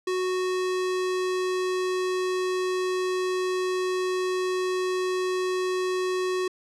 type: tone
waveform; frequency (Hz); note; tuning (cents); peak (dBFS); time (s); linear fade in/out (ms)
square; 368.9; F#4; -5; -25; 0.07-6.48; 5
effects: low-pass 8000 Hz 12 dB/octave